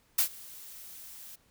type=noise with ADSR envelope; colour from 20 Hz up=blue; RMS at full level=-23 dBFS; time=0.18-1.36 s; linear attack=8 ms; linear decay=93 ms; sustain=-24 dB; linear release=12 ms; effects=pink hiss -67 dBFS RMS until 1.5 s